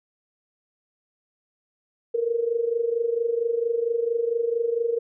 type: tone with amplitude modulation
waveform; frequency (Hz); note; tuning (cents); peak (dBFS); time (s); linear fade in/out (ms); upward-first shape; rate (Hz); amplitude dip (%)
sine; 466.2; A#4; 0; -18; 2.14-4.99; 10; sine; 24.4; 75
effects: none